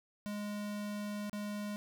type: tone with dropouts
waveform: square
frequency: 207.1 Hz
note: G#3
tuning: 5 cents flat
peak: -38 dBFS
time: 0.26-1.76 s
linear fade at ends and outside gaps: 0 ms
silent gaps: 1.296-1.33 s
effects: none

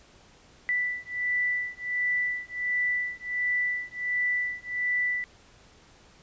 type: beating tone pair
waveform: sine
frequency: 1975.5 / 1976.9 Hz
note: B6 / B6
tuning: 0 / +1 cents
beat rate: 1.4 Hz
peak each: -29 dBFS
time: 0.69-5.24 s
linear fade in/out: 0 ms
effects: pink hiss -56 dBFS RMS until 6.22 s + resampled to 16000 Hz

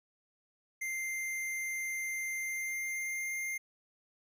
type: tone with pitch glide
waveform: square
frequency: 2093 to 2109 Hz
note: C7 to C7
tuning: 0 to +13 cents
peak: -35 dBFS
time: 0.81-3.58 s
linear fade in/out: 10 ms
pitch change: +13 cents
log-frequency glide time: 2.36-3.34 s
effects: none

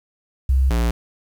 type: tone pair in turn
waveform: sine / square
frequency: 66 / 58.24 Hz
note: C2 / A#1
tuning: +16 / -1 cents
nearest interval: major second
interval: 217 cents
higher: first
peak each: -13 / -17 dBFS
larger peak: first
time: 0.49-0.7 / 0.7-0.91 s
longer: neither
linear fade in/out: 5 ms
effects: 8-bit

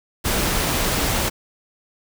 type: noise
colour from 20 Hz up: pink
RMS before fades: -21 dBFS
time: 0.24-1.3 s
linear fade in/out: 20 ms
effects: none

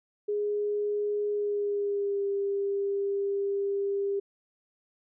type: tone with pitch glide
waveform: sine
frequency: 414.2 to 398.7 Hz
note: G#4 to G4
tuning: -5 to +29 cents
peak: -26 dBFS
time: 0.28-4.2 s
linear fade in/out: 10 ms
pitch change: -66 cents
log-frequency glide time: 1.31-2.27 s
effects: none

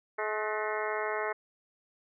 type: harmonic tone with a mistuned harmonic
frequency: 213.6 Hz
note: G#3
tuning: 49 cents sharp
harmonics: 2 / 3 / 4 / 5 / 6 / 7 / 8 / 9 / 10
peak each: -35 / -37 / -38 / -39 / -40 / -40 / -41 / -42 / -42 dBFS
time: 0.18-1.33 s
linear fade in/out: 10 ms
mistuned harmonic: 8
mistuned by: +72 cents
effects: none

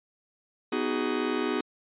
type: chord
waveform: 45% pulse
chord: G# minor seventh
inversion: first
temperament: just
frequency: 249.2 / 311.5 / 373.8 / 415.3 Hz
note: B3 / D#4 / F#4 / G#4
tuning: +16 / +2 / +18 / 0 cents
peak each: -32 dBFS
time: 0.72-1.61 s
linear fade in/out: 5 ms
effects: resampled to 8000 Hz

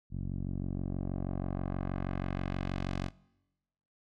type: tone with low-pass filter sweep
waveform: 10% pulse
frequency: 46.25 Hz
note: F#1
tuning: in tune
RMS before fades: -35 dBFS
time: 0.1-3.11 s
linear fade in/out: 50 ms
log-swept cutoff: 170 to 5800 Hz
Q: 0.81
effects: noise-tail reverb RT60 1.0 s tail -23 dB re dry

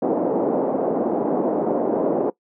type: band-pass noise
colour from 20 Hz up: pink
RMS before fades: -21 dBFS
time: 0.02-2.3 s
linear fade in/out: 5 ms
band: 250 to 710 Hz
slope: 24 dB/octave
effects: noise-tail reverb RT60 0.1 s tail -20 dB re dry

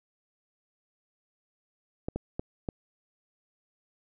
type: clicks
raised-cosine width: 2 ms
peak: -18 dBFS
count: 4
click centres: 2.085 / 2.16 / 2.395 / 2.688 s
effects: none

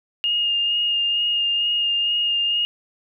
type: tone with vibrato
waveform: sine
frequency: 2836 Hz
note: F7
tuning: 26 cents sharp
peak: -18 dBFS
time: 0.24-2.65 s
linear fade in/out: 0 ms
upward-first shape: sine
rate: 2.2 Hz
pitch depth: 16 cents each way
effects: none

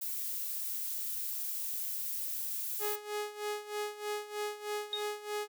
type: noise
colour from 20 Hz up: violet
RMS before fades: -37 dBFS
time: 0.01-2.96 s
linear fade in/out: 10 ms
type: tone with tremolo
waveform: sawtooth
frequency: 418.1 Hz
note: G#4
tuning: 12 cents sharp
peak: -29 dBFS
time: 2.79-5.48 s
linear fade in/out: 50 ms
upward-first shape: sine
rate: 3.2 Hz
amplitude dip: 80%
type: tone with exponential decay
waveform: sine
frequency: 3726 Hz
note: A#7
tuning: 2 cents flat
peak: -29 dBFS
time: 4.93-5.11 s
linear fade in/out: 1 ms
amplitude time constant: 39 ms
effects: none

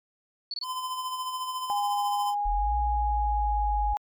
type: tone bursts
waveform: sine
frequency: 4442 Hz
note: C#8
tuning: 3 cents sharp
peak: -30 dBFS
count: 3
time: 0.51-0.641 s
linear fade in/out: 2 ms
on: 29 ms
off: 22 ms
type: tone with tremolo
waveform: square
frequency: 1022 Hz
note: C6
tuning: 41 cents flat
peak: -29 dBFS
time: 0.62-2.35 s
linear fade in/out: 50 ms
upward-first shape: sine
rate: 14 Hz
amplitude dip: 45%
type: tone with pitch glide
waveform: sine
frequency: 818 to 829.9 Hz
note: G#5 to G#5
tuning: -26 to -1 cents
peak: -25 dBFS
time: 1.7-3.97 s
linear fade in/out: 0 ms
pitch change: +25 cents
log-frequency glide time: 2.05-3.05 s
type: linear two-way sweep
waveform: sine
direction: up then down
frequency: 36.71 to 60 to 51 Hz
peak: -26 dBFS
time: 2.45-3.94 s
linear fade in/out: 10 ms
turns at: 2.75 s
effects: MP3 96 kbps

